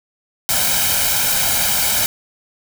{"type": "noise with comb filter", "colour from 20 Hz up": "white", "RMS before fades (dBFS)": -17, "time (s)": [0.49, 2.06], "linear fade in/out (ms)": 0, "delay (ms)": 1.3, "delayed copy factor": 0.7, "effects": []}